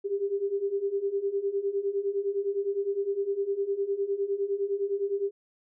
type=beating tone pair; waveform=sine; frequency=392 / 401.8 Hz; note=G4 / G4; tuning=0 / +43 cents; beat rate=9.8 Hz; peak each=-31 / -28 dBFS; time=0.04-5.31 s; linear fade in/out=20 ms; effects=none